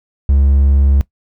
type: tone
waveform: triangle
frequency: 69.3 Hz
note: C#2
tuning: in tune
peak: -6 dBFS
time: 0.29-1.01 s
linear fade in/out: 0 ms
effects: noise-tail reverb RT60 0.1 s tail -19 dB re dry